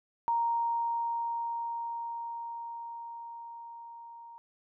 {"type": "tone with level ramp", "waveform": "sine", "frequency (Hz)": 932.3, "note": "A#5", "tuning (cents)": 0, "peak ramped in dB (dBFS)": [-25, -46], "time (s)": [0.28, 4.38], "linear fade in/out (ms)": 0, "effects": []}